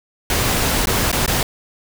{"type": "noise with dropouts", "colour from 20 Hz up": "pink", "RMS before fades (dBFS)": -18, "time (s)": [0.3, 1.43], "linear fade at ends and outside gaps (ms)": 2, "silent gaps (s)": [[0.857, 0.871], [1.116, 1.127], [1.262, 1.277]], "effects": []}